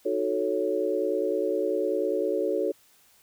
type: chord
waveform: sine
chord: D# half-diminished seventh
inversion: none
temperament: equal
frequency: 311.1 / 370 / 440 / 554.4 Hz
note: D#4 / F#4 / A4 / C#5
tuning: 0 / 0 / 0 / 0 cents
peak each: -32 / -29 / -28 / -29 dBFS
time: 0.05-2.72 s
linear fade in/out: 10 ms
effects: white hiss -60 dBFS RMS until 3.22 s